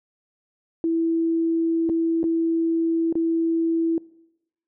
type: tone with dropouts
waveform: sine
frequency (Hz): 329.6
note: E4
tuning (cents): 0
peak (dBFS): -19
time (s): 0.84-3.98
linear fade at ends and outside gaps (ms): 1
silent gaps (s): 1.892-1.897 / 2.231-2.24 / 3.126-3.154
effects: noise-tail reverb RT60 0.9 s tail -23 dB re dry